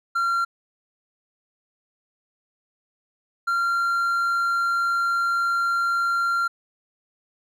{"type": "tone pair in turn", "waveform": "triangle", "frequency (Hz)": [1375, 1380.9], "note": ["F6", "F6"], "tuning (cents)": [-27, -20], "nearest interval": "unison", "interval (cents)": 7, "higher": "second", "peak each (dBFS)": -18, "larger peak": "neither", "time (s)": [[0.15, 0.45], [3.47, 6.48]], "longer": "second", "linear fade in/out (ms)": 10, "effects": []}